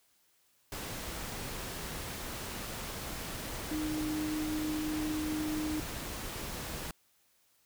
sine tone in noise, 307.3 Hz, D#4, 21 cents flat, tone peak -32 dBFS, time 3.71-5.8 s, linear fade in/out 2 ms, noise pink, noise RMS -40 dBFS, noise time 0.72-6.91 s, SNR +5 dB, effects white hiss -70 dBFS RMS until 7.65 s

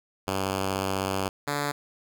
5% pulse tone pair in turn, 96.2 / 144.64 Hz, G2 / D3, -32 / -26 cents, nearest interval perfect fifth, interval 706 cents, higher second, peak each -15 dBFS, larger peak neither, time 0.27-1.29 / 1.47-1.72 s, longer first, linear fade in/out 10 ms, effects none

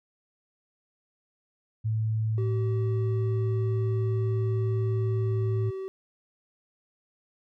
sine tone with pitch glide, 110 to 108.93 Hz, A2 to A2, 0 to -17 cents, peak -24 dBFS, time 1.84-5.71 s, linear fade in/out 20 ms, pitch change -17 cents, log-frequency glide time 5.2-5.32 s
triangle tone, 382.4 Hz, G4, 43 cents flat, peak -30 dBFS, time 2.38-5.88 s, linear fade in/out 0 ms
effects none

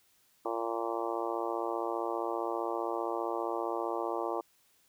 harmonic tone, 115.2 Hz, A#2, 20 cents flat, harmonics 3 / 4 / 5 / 6 / 7 / 8 / 9 / 10, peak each -37 / -38 / -39 / -40 / -40 / -41 / -42 / -42 dBFS, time 0.45-4.41 s, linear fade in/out 5 ms, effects white hiss -68 dBFS RMS until 4.88 s

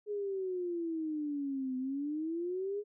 sine exponential two-way sweep, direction down then up, 420.8 to 254.3 to 420.8 Hz, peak -33 dBFS, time 0.06-2.84 s, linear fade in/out 50 ms, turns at 1.77 s, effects none

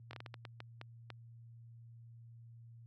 slowing click train, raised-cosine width 0.3 ms, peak -30 dBFS, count 10, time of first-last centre 0.11-1.103 s, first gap 22 ms, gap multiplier 1.38, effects added 116 Hz sine -51 dBFS peak until 2.86 s + high-pass 100 Hz 12 dB/octave

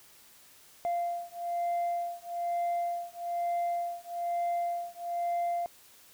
sine beating tone pair, 693 / 694.1 Hz, F5 / F5, -14 / -11 cents, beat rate 1.1 Hz, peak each -31 dBFS, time 0.85-5.66 s, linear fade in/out 0 ms, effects tanh soft clip ceiling -26 dBFS + white hiss -57 dBFS RMS until 6.13 s

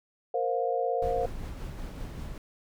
sine chord, Bb suspended second, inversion none, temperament equal with one note detuned, 466.2 / 523.3 / 708.2 Hz, Bb4 / C5 / F5, 0 / 0 / +24 cents, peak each -30 dBFS, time 0.34-1.26 s, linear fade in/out 5 ms
brown noise with tremolo, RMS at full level -36 dBFS, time 1.02-2.38 s, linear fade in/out 2 ms, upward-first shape sine, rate 5.2 Hz, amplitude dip 30%
effects none

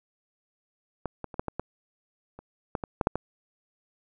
clicks, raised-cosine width 1 ms, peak -16 / -20 / -27 / -13 / -16 / -16 / -29 / -14 / -18 / -10 / -6 / -14 dBFS, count 12, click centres 1.057 / 1.243 / 1.342 / 1.395 / 1.483 / 1.596 / 2.39 / 2.752 / 2.838 / 3.012 / 3.071 / 3.156 s, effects none

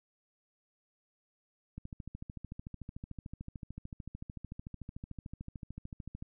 click train, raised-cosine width 5 ms, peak -30 dBFS, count 61, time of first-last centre 1.78-6.224 s, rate 13.5 Hz, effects none

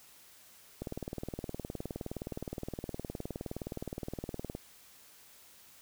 click train, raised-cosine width 2 ms, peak -24 dBFS, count 73, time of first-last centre 0.82-4.551 s, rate 19.3 Hz, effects white hiss -58 dBFS RMS until 5.81 s

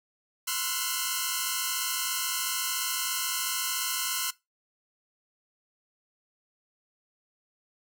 5% pulse tone cluster, 1021 / 1061 / 1332 / 1426 / 1479 Hz, C6 / C6 / E6 / F6 / F#6, -43 / +24 / +18 / +36 / -1 cents, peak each -23 dBFS, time 0.47-4.31 s, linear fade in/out 10 ms, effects noise-tail reverb RT60 0.2 s tail -20 dB re dry

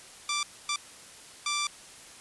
10% pulse tone bursts at uneven times, 1174.7 Hz, D6, in tune, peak -19 dBFS, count 3, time 0.29-0.43 / 0.69-0.76 / 1.46-1.67 s, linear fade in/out 2 ms, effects white hiss -49 dBFS RMS until 2.2 s + resampled to 24000 Hz

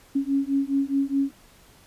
sine beating tone pair, 273.6 / 278.4 Hz, C#4 / C#4, -23 / +8 cents, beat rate 4.8 Hz, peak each -24 dBFS, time 0.15-1.31 s, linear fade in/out 10 ms, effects pink hiss -54 dBFS RMS until 1.86 s + resampled to 32000 Hz

